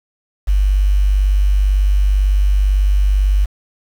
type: tone with quantisation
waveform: sine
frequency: 49 Hz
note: G1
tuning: in tune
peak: -10 dBFS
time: 0.47-3.46 s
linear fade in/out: 20 ms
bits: 6
effects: none